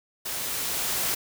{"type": "noise with level ramp", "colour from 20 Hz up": "white", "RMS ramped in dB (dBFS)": [-32, -26], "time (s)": [0.25, 1.15], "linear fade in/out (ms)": 10, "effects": []}